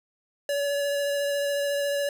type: tone with vibrato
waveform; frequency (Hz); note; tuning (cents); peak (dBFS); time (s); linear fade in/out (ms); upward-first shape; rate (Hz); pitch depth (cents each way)
square; 569; C#5; +45; -25; 0.49-2.09; 2; sine; 14; 12
effects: none